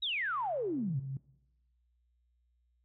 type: exponential sweep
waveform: sine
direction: down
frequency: 3951 to 121.4 Hz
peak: -31 dBFS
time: 0.02-1 s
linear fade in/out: 10 ms
type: tone with exponential growth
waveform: sine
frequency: 135.2 Hz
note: C#3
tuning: 43 cents flat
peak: -33 dBFS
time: 0.15-1.17 s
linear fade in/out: 2 ms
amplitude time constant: 220 ms
effects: noise-tail reverb RT60 1.0 s tail -22 dB re dry + added 60 Hz sine -70 dBFS peak until 2.84 s